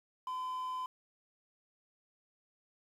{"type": "tone with quantisation", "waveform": "triangle", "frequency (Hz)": 1018, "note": "C6", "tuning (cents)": -48, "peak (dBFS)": -34, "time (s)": [0.27, 0.86], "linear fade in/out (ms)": 2, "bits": 10, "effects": []}